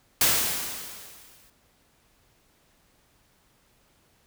white noise with exponential decay, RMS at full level -19 dBFS, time 0.21-1.5 s, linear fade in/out 2 ms, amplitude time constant 280 ms, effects pink hiss -64 dBFS RMS until 4.26 s

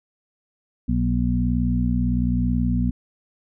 harmonic tone with a mistuned harmonic, 61.1 Hz, B1, 18 cents flat, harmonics 1 / 2 / 3 / 4, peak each -23 / -25 / -25 / -23 dBFS, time 0.88-2.91 s, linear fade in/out 10 ms, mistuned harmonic 4, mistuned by -21 cents, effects none

